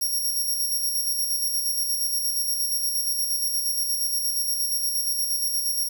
5% pulse tone with tremolo, 5588 Hz, F8, in tune, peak -16 dBFS, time 0.01-5.89 s, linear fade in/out 10 ms, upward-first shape square, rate 8.5 Hz, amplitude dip 35%, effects 8-bit

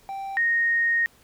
triangle / sine tone pair in turn, 782 / 1859.9 Hz, G5 / A#6, -4 / -4 cents, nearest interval octave + minor third, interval 1500 cents, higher second, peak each -28 / -19 dBFS, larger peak second, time 0.09-0.37 / 0.37-1.06 s, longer second, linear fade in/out 0 ms, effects pink hiss -57 dBFS RMS until 1.23 s

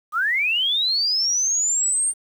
sine linear sweep, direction up, 1174.7 to 8870 Hz, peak -18 dBFS, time 0.12-2.14 s, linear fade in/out 50 ms, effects 8-bit

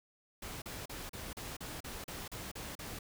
pink noise bursts, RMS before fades -44 dBFS, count 11, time 0.42-2.99 s, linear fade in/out 5 ms, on 200 ms, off 37 ms, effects none

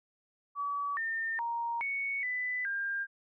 sine tone with pitch steps, 1142 / 1810 / 935 / 2221 / 1996 / 1601 Hz, D6 / A6 / A#5 / C#7 / B6 / G6, -49 / +48 / +5 / +3 / +18 / +36 cents, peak -31 dBFS, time 0.55-3.07 s, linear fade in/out 50 ms, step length 420 ms, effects none

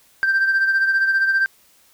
sine beating tone pair, 1568 / 1583 Hz, G6 / G6, 0 / +17 cents, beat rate 15 Hz, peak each -14 / -22 dBFS, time 0.23-1.46 s, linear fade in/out 0 ms, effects tanh soft clip ceiling -12 dBFS + white hiss -55 dBFS RMS until 1.93 s

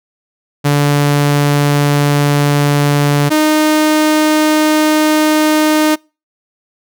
sawtooth tone pair in turn, 144.6 / 307.6 Hz, D3 / D#4, -27 / -20 cents, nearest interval octave + minor second, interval 1307 cents, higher second, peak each -5 dBFS, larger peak neither, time 0.64-3.3 / 3.3-5.96 s, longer neither, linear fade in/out 20 ms, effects noise-tail reverb RT60 0.3 s tail -26 dB re dry

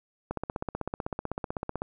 click train, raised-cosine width 1 ms, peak -17 dBFS, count 25, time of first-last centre 0.31-1.819 s, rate 15.9 Hz, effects none

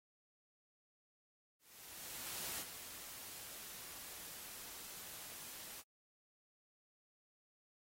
white noise with ADSR envelope, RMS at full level -43 dBFS, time 1.59-5.83 s, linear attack 1000 ms, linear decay 55 ms, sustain -8 dB, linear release 36 ms, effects AAC 48 kbps

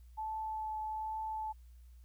sine tone with vibrato, 870 Hz, A5, 20 cents flat, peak -36 dBFS, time 0.17-1.53 s, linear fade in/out 20 ms, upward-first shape triangle, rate 1.2 Hz, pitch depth 12 cents each way, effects added 60 Hz sine -53 dBFS peak until 2.04 s + white hiss -75 dBFS RMS until 2.04 s

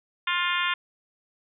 harmonic tone, 352.3 Hz, F4, 15 cents sharp, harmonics 3 / 4 / 5 / 6 / 7 / 8 / 9 / 10, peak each -29 / -30 / -31 / -32 / -32 / -33 / -34 / -34 dBFS, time 0.27-0.74 s, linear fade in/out 5 ms, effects none

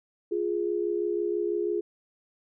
sine tone pair together, 349.2 / 415.3 Hz, F4 / G#4, 0 / 0 cents, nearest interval minor third, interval 300 cents, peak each -28 dBFS, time 0.31-1.81 s, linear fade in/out 10 ms, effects none

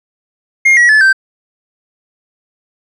triangle tone with pitch steps, 2130 / 1919.7 / 1730.1 / 1559.3 Hz, C7 / B6 / A6 / G6, +30 / -50 / -30 / -10 cents, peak -3 dBFS, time 0.65-1.13 s, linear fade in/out 10 ms, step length 120 ms, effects resampled to 24000 Hz

